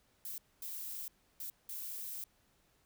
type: noise bursts at uneven times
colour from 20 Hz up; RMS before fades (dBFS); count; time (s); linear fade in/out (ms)
violet; -43; 4; 0.25-0.38 / 0.62-1.08 / 1.4-1.5 / 1.69-2.24; 2
effects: pink hiss -72 dBFS RMS until 2.85 s